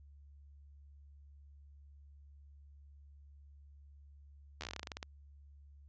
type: slowing click train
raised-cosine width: 0.2 ms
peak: -24 dBFS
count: 15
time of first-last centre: 4.61-5.029 s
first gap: 12 ms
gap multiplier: 1.13
effects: added 71 Hz sine -55 dBFS peak until 5.88 s + resampled to 16000 Hz